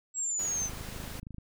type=exponential sweep; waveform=sine; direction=down; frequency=7700 to 6070 Hz; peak=-29 dBFS; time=0.14-0.7 s; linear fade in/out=50 ms
type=noise; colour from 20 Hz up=pink; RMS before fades=-43 dBFS; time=0.39-1.2 s; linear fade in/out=5 ms
type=click train; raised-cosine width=5 ms; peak=-30 dBFS; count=21; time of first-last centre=0.62-1.383 s; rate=26.2 Hz
effects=none